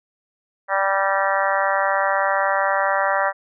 harmonic tone with a mistuned harmonic, 195.2 Hz, G3, 7 cents flat, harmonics 3 / 4 / 5 / 6 / 7 / 8 / 9 / 10, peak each -23 / -24 / -25 / -26 / -26 / -27 / -28 / -28 dBFS, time 0.68-3.33 s, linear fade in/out 50 ms, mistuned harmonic 10, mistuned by -40 cents, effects none

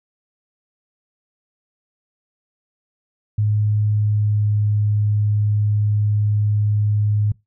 sine tone with pitch glide, 105.5 to 104.71 Hz, G#2 to G#2, +28 to +15 cents, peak -15 dBFS, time 3.38-7.32 s, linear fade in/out 5 ms, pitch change -13 cents, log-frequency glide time 3.89-4.51 s, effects noise-tail reverb RT60 0.2 s tail -22 dB re dry

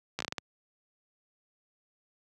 slowing click train, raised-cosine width 0.2 ms, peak -15 dBFS, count 7, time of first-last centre 0.19-0.382 s, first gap 14 ms, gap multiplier 1.33, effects high-pass 100 Hz 12 dB/octave

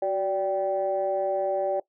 sine tone cluster, 374 / 580 / 781 Hz, F#4 / D5 / G5, +19 / -22 / -7 cents, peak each -30 / -24 / -29 dBFS, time 0.02-1.8 s, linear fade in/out 5 ms, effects noise-tail reverb RT60 0.1 s tail -19 dB re dry + tanh soft clip ceiling -15 dBFS

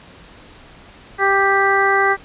harmonic tone, 393.1 Hz, G4, 5 cents sharp, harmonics 1 / 2 / 3 / 4 / 5, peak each -19 / -19 / -19 / -19 / -19 dBFS, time 1.18-2.17 s, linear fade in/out 50 ms, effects pink hiss -43 dBFS RMS until 2.24 s + resampled to 8000 Hz

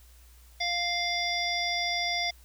harmonic tone, 698.5 Hz, F5, in tune, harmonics 1 / 3 / 5 / 7 / 8, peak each -33 / -31 / -33 / -34 / -37 dBFS, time 0.6-2.31 s, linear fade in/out 10 ms, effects added 60 Hz sine -52 dBFS peak until 2.44 s + white hiss -60 dBFS RMS until 2.44 s

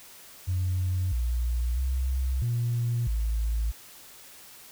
sine tone with pitch steps, 91.2 / 59.9 / 65 / 118.9 / 55.4 Hz, F#2 / A#1 / C2 / A#2 / A1, -24 / +48 / -11 / +35 / +13 cents, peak -23 dBFS, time 0.47-3.72 s, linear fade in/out 20 ms, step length 650 ms, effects tanh soft clip ceiling -20 dBFS + white hiss -49 dBFS RMS until 4.71 s

